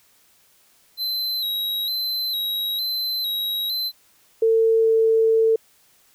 square tone with vibrato, 3951 Hz, B7, in tune, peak -23 dBFS, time 0.97-3.92 s, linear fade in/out 50 ms, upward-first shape square, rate 1.1 Hz, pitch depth 50 cents each way
sine tone with pitch glide, 450 to 447.4 Hz, A4 to A4, +39 to +29 cents, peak -14 dBFS, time 4.42-5.56 s, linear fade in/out 5 ms, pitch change -10 cents, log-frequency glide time 4.71-4.95 s
effects white hiss -58 dBFS RMS until 6.14 s

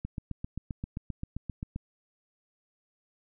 click train, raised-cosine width 5 ms, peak -22 dBFS, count 14, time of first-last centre 0.05-1.761 s, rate 7.6 Hz, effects none

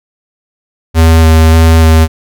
square tone with vibrato, 80.8 Hz, E2, 34 cents flat, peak -3 dBFS, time 0.94-2.08 s, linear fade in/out 50 ms, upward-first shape square, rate 1.7 Hz, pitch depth 12 cents each way, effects none

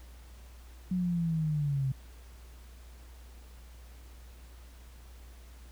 sine linear sweep, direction down, 185 to 130.81 Hz, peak -27 dBFS, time 0.91-1.92 s, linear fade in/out 5 ms, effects added 60 Hz sine -48 dBFS peak until 5.71 s + pink hiss -59 dBFS RMS until 5.71 s

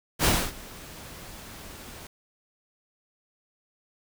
pink noise with ADSR envelope, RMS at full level -20 dBFS, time 0.19-2.07 s, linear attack 56 ms, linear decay 270 ms, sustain -23 dB, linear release 3 ms, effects none

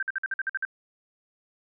sine tone bursts, 1568 Hz, G6, in tune, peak -25 dBFS, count 9, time 0-0.651 s, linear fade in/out 2 ms, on 27 ms, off 51 ms, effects none

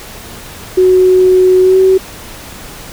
sine tone with pitch glide, 370 to 378.4 Hz, F#4 to F#4, 0 to +39 cents, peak -4 dBFS, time 0.77-1.98 s, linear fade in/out 10 ms, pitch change +39 cents, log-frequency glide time 1.61-1.78 s, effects pink hiss -30 dBFS RMS until 2.92 s

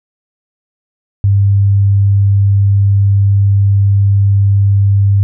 sine tone, 99.6 Hz, G2, 28 cents sharp, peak -6 dBFS, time 1.24-5.23 s, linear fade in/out 0 ms, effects none

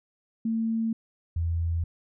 sine tone pair in turn, 225.3 / 83.64 Hz, A3 / E2, +41 / +26 cents, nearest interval octave + perfect fourth, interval 1715 cents, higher first, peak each -24 dBFS, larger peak neither, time 0.45-0.93 / 1.36-1.84 s, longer neither, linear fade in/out 5 ms, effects none

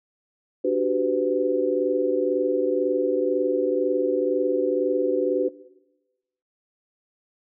sine chord, G major seventh, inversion second, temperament equal with one note detuned, 293.7 / 370 / 392 / 504 Hz, D4 / F#4 / G4 / B4, 0 / 0 / 0 / +35 cents, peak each -27 / -24 / -27 / -23 dBFS, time 0.64-5.49 s, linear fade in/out 10 ms, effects noise-tail reverb RT60 1.0 s tail -18 dB re dry

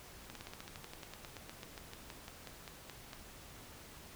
slowing click train, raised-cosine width 0.2 ms, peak -29 dBFS, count 24, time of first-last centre 0.3-3.132 s, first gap 53 ms, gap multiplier 1.07, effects pink hiss -54 dBFS RMS until 4.15 s

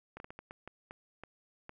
slowing click train, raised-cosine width 0.5 ms, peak -30 dBFS, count 10, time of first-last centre 0.17-1.694 s, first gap 31 ms, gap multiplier 1.4, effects none

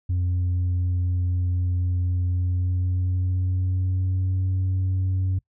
sine tone with pitch glide, 89.6 to 93.51 Hz, F2 to F#2, +45 to +19 cents, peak -18 dBFS, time 0.09-5.39 s, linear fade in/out 10 ms, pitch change +74 cents, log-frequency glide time 2.18-4.45 s, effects noise-tail reverb RT60 0.1 s tail -24 dB re dry + tanh soft clip ceiling -19 dBFS

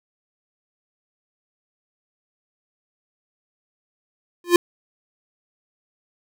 square tone with exponential growth, 349.2 Hz, F4, in tune, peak -6 dBFS, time 4.44-4.56 s, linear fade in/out 2 ms, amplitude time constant 24 ms, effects none

